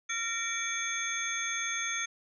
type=tone cluster; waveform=sine; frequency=1375 / 1846 / 2303 / 3452 / 6390 Hz; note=F6 / A#6 / D7 / A7 / G8; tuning=-27 / -17 / -34 / -34 / +32 cents; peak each=-39 / -38 / -36 / -39 / -35 dBFS; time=0.09-2.06 s; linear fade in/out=10 ms; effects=none